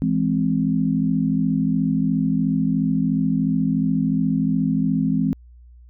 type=chord; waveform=sine; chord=E augmented; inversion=none; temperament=equal; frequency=164.81 / 207.7 / 261.6 Hz; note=E3 / G#3 / B#3; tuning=0 / 0 / 0 cents; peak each=-22 / -22 / -21 dBFS; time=0.02-5.33 s; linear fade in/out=0 ms; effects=added 60 Hz sine -43 dBFS peak until 5.89 s